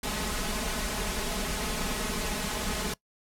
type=noise with comb filter; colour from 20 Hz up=pink; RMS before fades=-31 dBFS; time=0.03-2.94 s; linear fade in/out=5 ms; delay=4.7 ms; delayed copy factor=+0.75; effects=noise-tail reverb RT60 0.1 s tail -21 dB re dry + low-pass 12000 Hz 12 dB/octave